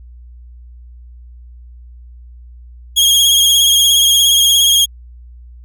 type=tone with vibrato; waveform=sawtooth; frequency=3274 Hz; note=G#7; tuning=25 cents flat; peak=-5 dBFS; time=2.96-4.86 s; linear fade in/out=20 ms; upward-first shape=sine; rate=17 Hz; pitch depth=38 cents each way; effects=added 60 Hz sine -34 dBFS peak until 5.64 s

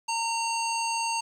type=harmonic tone; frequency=916 Hz; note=A#5; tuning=31 cents flat; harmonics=1 / 3 / 5 / 7 / 9; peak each=-28 / -33 / -35 / -36 / -38 dBFS; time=0.08-1.21 s; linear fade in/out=10 ms; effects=9-bit

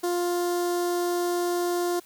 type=tone with notch filter; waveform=sawtooth; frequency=351.2 Hz; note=F4; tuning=10 cents sharp; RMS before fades=-26 dBFS; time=0.03-2 s; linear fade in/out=10 ms; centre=2400 Hz; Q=0.68; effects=white hiss -54 dBFS RMS until 2.05 s

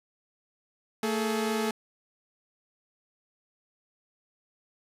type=tone pair together; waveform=sawtooth; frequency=224.2 / 424.7 Hz; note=A3 / G#4; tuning=+33 / +39 cents; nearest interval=major seventh; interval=1106 cents; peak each=-25 / -26 dBFS; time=1.03-1.71 s; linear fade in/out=2 ms; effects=resampled to 32000 Hz

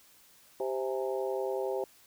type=harmonic tone with a mistuned harmonic; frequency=130.81 Hz; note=C3; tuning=in tune; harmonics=3 / 4 / 5 / 6 / 7; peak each=-33 / -34 / -40 / -41 / -45 dBFS; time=0.6-1.84 s; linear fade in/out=2 ms; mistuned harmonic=6; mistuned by=+86 cents; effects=white hiss -60 dBFS RMS until 2.06 s

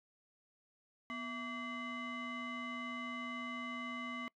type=tone with frequency modulation; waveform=sine; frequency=1152 Hz; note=D6; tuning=34 cents flat; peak=-38 dBFS; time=1.1-4.28 s; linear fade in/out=0 ms; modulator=906 Hz; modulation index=1.4; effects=noise-tail reverb RT60 0.1 s tail -26 dB re dry + tanh soft clip ceiling -37 dBFS

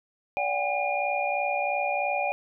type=tone cluster; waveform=sine; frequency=578 / 740 / 803 / 2425 Hz; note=D5 / F#5 / G5 / D#7; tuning=-28 / 0 / +41 / -45 cents; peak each=-30 dBFS; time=0.37-2.32 s; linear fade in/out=0 ms; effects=none

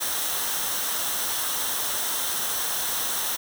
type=noise with comb filter; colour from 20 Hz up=white; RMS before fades=-27 dBFS; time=0-3.37 s; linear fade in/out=20 ms; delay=0.42 ms; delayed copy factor=-0.55; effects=none

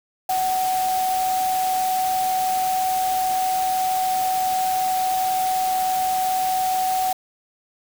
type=tone in noise; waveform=sine; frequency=748 Hz; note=F#5; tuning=19 cents sharp; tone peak=-19 dBFS; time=0.29-7.13 s; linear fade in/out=5 ms; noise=white; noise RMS=-31 dBFS; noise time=0.29-7.13 s; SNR=+9 dB; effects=none

